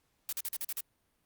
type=noise bursts; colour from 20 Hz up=blue; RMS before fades=-35 dBFS; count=7; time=0.29-0.805 s; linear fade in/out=0 ms; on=35 ms; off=45 ms; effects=pink hiss -75 dBFS RMS until 1.25 s + Opus 48 kbps